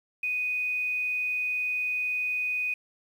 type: tone with quantisation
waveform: sine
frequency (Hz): 2489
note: D#7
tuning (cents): 0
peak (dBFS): -26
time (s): 0.23-2.74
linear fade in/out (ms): 5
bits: 9
effects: none